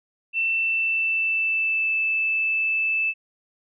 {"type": "tone with pitch glide", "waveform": "sine", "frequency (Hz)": [2678, 2632], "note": ["E7", "E7"], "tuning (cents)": [27, -3], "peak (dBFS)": -20, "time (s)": [0.33, 3.14], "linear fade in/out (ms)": 50, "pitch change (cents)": -30, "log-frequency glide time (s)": [0.51, 1.93], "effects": []}